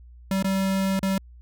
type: tone with dropouts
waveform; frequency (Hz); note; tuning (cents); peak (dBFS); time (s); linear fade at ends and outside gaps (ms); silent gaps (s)
square; 192.6; G3; -30; -22; 0.31-1.18; 2; 0.426-0.444 / 0.993-1.029
effects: added 60 Hz sine -44 dBFS peak until 1.41 s